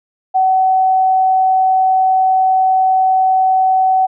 sine tone, 755 Hz, F#5, 35 cents sharp, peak -9 dBFS, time 0.34-4.07 s, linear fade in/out 20 ms, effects none

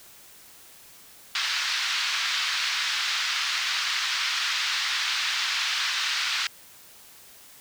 white band-pass noise, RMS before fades -27 dBFS, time 1.35-6.47 s, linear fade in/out 2 ms, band 1200 to 4800 Hz, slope 24 dB/octave, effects white hiss -50 dBFS RMS until 7.6 s

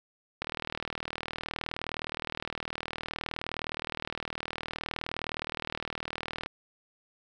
click train, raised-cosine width 0.3 ms, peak -17 dBFS, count 239, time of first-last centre 0.42-6.461 s, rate 39.4 Hz, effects none

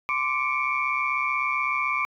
sine tone cluster, 1039 / 1166 / 2209 / 2345 Hz, C6 / D6 / C#7 / D7, -12 / -13 / -7 / -3 cents, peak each -30 / -27 / -29 / -27 dBFS, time 0.09-2.05 s, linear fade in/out 0 ms, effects tanh soft clip ceiling -12 dBFS

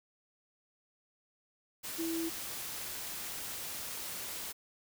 sine tone in noise, 329.6 Hz, E4, in tune, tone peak -33 dBFS, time 1.98-2.3 s, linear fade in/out 20 ms, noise white, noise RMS -41 dBFS, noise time 1.83-4.53 s, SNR +5 dB, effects none

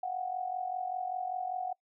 sine tone with amplitude modulation, 736 Hz, F#5, 9 cents flat, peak -29 dBFS, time 0.03-1.73 s, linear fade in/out 5 ms, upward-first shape sine, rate 45.1 Hz, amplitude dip 70%, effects noise-tail reverb RT60 0.1 s tail -23 dB re dry

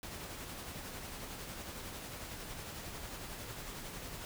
pink noise with tremolo, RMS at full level -44 dBFS, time 0.03-4.25 s, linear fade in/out 0 ms, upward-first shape sine, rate 11 Hz, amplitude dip 30%, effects none

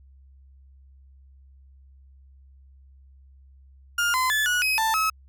35% pulse tone with pitch steps, 1413 / 1025 / 1731 / 1461 / 2536 / 887 / 1287 Hz, F6 / C6 / A6 / F#6 / D#7 / A5 / E6, +20 / -36 / -29 / -22 / +32 / +14 / -42 cents, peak -19 dBFS, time 3.98-5.1 s, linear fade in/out 5 ms, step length 160 ms, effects added 67 Hz sine -49 dBFS peak until 5.28 s

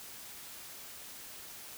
silence, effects white hiss -48 dBFS RMS until 1.77 s

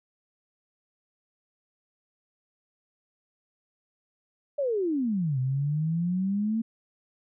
sine exponential two-way sweep, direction down then up, 594 to 126.8 to 228.5 Hz, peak -24 dBFS, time 4.58-6.62 s, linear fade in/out 10 ms, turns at 5.39 s, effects none

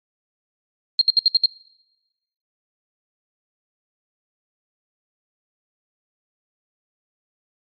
sine tone bursts, 4213 Hz, C8, 11 cents sharp, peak -10 dBFS, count 6, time 0.99-1.459 s, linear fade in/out 2 ms, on 24 ms, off 65 ms, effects noise-tail reverb RT60 1.0 s tail -23 dB re dry + MP3 48 kbps

